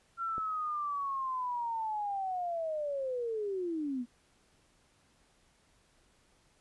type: linear sweep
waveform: sine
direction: down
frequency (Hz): 1372 to 233.1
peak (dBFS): -32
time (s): 0.17-4.06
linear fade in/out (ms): 50
type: click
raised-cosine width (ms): 2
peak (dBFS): -31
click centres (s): 0.381
effects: pink hiss -68 dBFS RMS until 6.6 s + resampled to 24000 Hz